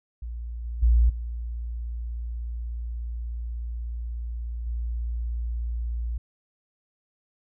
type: tone with level steps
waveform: sine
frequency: 58.27 Hz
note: A#1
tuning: in tune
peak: -31 / -29 / -15 / -29 / -26 dBFS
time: 0.22-6.18 s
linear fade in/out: 5 ms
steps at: 0.64 / 0.82 / 1.09 / 4.66 s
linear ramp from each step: 10 ms
effects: none